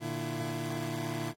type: tone cluster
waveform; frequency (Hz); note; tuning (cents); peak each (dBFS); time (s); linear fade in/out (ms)
25% pulse; 117.8 / 150.7 / 335.1; A#2 / D3 / E4; +19 / +45 / +29; -34 / -34 / -34; 0-1.34; 50
effects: AAC 48 kbps